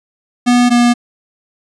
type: tone pair in turn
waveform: square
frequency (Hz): 244.3 / 240.5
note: B3 / B3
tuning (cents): -19 / -46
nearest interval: unison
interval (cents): 27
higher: first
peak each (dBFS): -8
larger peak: neither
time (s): 0.46-0.7 / 0.7-0.94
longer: neither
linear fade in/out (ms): 20
effects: resampled to 22050 Hz